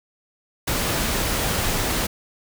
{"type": "noise", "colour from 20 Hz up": "pink", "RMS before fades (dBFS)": -23, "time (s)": [0.67, 2.07], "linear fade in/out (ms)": 10, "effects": []}